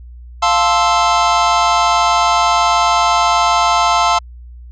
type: chord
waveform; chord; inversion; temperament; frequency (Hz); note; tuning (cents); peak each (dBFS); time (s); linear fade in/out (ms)
square; F major seventh; none; equal; 698.5 / 880 / 1046.5 / 1318.5; F5 / A5 / C6 / E6; 0 / 0 / 0 / 0; -17; 0.42-4.19; 10
effects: added 60 Hz sine -32 dBFS peak until 4.71 s + resampled to 16000 Hz